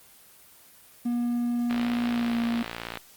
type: tone with pitch glide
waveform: triangle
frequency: 239.8 to 234.1 Hz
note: A#3 to A#3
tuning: +49 to +8 cents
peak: -22 dBFS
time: 1.05-2.63 s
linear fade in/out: 10 ms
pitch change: -41 cents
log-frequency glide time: 2.08-2.39 s
type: click train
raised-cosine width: 0.3 ms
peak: -16 dBFS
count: 74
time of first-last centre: 1.71-2.973 s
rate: 57.8 Hz
effects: white hiss -53 dBFS RMS until 3.16 s + Opus 24 kbps